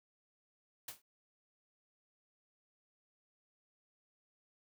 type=noise with exponential decay; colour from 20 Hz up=white; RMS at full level=-40 dBFS; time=0.88-1.02 s; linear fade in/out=5 ms; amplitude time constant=30 ms; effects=none